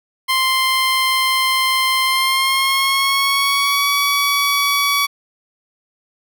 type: tone with pitch glide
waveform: 15% pulse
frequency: 1046.5 to 1134.6 Hz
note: C6 to C#6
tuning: 0 to +40 cents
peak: -8 dBFS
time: 0.28-5.07 s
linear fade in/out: 20 ms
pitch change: +140 cents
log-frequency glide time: 2.04-3.89 s
effects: none